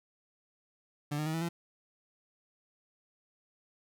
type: tone with pitch steps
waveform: 30% pulse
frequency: 146.83 / 152.27 / 157.91 / 163.77 / 169.84 Hz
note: D3 / D#3 / D#3 / E3 / F3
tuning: 0 / -37 / +26 / -11 / -48 cents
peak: -29 dBFS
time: 1.11-1.49 s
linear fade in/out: 10 ms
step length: 76 ms
effects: none

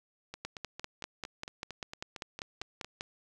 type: two click trains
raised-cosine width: 0.2 ms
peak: -24 / -20 dBFS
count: 12 / 14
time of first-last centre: 0.34-2.846 / 0.45-3.009 s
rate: 4.39 / 5.08 Hz
effects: none

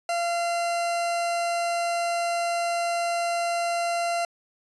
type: tone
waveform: 40% pulse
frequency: 687 Hz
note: F5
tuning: 29 cents flat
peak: -23 dBFS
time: 0.09-4.25 s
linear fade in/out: 2 ms
effects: resampled to 24000 Hz

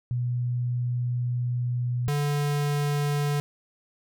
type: tone pair in turn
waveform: sine / square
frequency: 122.5 / 145.36 Hz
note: B2 / D3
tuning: -14 / -17 cents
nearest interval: minor third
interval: 297 cents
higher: second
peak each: -24 dBFS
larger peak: neither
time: 0.11-2.08 / 2.08-3.4 s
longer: first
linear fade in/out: 0 ms
effects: none

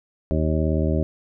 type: harmonic tone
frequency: 78.3 Hz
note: D#2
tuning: 11 cents sharp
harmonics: 1 / 2 / 3 / 4 / 5 / 7 / 8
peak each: -22 / -25 / -27 / -28 / -29 / -30 / -31 dBFS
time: 0.31-1.03 s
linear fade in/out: 0 ms
effects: none

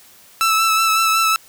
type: tone with vibrato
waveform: sawtooth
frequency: 1318 Hz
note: E6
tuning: 1 cent flat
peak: -10 dBFS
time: 0.41-1.36 s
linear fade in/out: 0 ms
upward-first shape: sine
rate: 5.4 Hz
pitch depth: 22 cents each way
effects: white hiss -47 dBFS RMS until 1.48 s

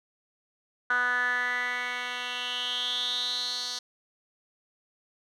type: tone with band-pass filter sweep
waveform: 10% pulse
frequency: 246.9 Hz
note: B3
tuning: in tune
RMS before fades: -30 dBFS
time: 0.9-3.79 s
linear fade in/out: 5 ms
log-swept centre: 1500 to 4800 Hz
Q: 6.7
effects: none

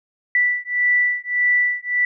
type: beating tone pair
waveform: sine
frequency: 1968 / 1969.7 Hz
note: B6 / B6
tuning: -7 / -5 cents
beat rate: 1.7 Hz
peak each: -19 dBFS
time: 0.35-2.05 s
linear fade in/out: 2 ms
effects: none

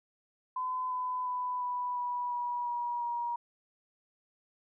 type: tone with pitch steps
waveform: sine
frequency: 1015 / 1005.7 / 996.4 / 987.2 / 978.2 / 969.2 / 960.2 / 951.4 Hz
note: B5 / B5 / B5 / B5 / B5 / B5 / B5 / A#5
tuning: +47 / +31 / +15 / -1 / -17 / -33 / -49 / +35 cents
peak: -31 dBFS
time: 0.56-3.36 s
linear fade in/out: 5 ms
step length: 350 ms
effects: none

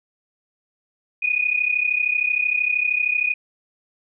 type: tone pair together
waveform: sine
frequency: 2454 / 2487 Hz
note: D#7 / D#7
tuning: -25 / -1 cents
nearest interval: unison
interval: 24 cents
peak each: -21 dBFS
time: 1.22-3.34 s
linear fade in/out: 10 ms
effects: none

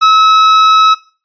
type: tone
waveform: 45% pulse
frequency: 1292 Hz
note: E6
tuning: 35 cents flat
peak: -4 dBFS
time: 0.01-0.95 s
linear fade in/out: 20 ms
effects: noise-tail reverb RT60 0.4 s tail -20 dB re dry + resampled to 11025 Hz

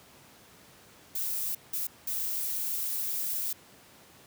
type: noise bursts at uneven times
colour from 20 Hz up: violet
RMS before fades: -32 dBFS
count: 3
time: 1.15-1.55 / 1.73-1.87 / 2.07-3.53 s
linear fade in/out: 5 ms
effects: pink hiss -55 dBFS RMS until 4.26 s + high-pass 100 Hz 12 dB/octave

